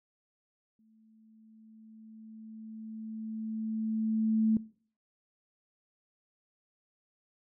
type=tone with exponential growth; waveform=sine; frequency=220 Hz; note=A3; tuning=in tune; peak=-23 dBFS; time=0.79-4.57 s; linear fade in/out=2 ms; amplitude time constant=820 ms; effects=noise-tail reverb RT60 0.5 s tail -21 dB re dry